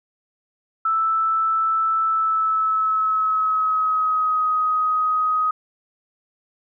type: tone with pitch glide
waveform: sine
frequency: 1318.5 to 1256.8 Hz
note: E6 to D#6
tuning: 0 to +17 cents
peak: -17 dBFS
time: 0.85-5.51 s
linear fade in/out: 5 ms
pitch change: -83 cents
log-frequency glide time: 2.04-4.48 s
effects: none

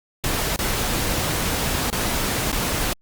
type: noise with dropouts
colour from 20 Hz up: pink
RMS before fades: -23 dBFS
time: 0.24-2.93 s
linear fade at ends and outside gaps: 0 ms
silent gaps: 0.561-0.59 / 1.901-1.928 / 2.517-2.528 s
effects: Opus 48 kbps

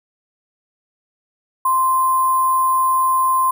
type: tone with sample-and-hold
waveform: sine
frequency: 1044 Hz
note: C6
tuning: 4 cents flat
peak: -13 dBFS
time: 1.65-3.51 s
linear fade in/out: 5 ms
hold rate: 11025 Hz
effects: none

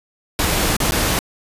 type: noise with dropouts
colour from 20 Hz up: pink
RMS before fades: -18 dBFS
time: 0.39-1.19 s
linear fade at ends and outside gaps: 1 ms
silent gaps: 0.766-0.802 / 0.91-0.92 s
effects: resampled to 32000 Hz

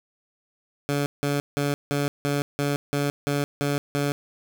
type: tone bursts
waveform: 15% pulse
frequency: 143.2 Hz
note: D3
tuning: 43 cents flat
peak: -16 dBFS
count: 10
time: 0.89-4.12 s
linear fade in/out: 0 ms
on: 170 ms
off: 170 ms
effects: none

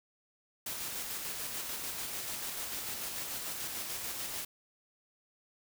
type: noise with tremolo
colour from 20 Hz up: white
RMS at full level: -38 dBFS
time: 0.66-4.45 s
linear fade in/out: 5 ms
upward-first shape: square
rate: 6.8 Hz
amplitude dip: 25%
effects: none

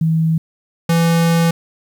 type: tone pair in turn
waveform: sine / square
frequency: 161.4 / 167.09 Hz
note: E3 / E3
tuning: -36 / +24 cents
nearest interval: minor second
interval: 60 cents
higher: second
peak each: -12 dBFS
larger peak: neither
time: 0.01-0.38 / 0.89-1.51 s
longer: second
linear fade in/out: 5 ms
effects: 8-bit

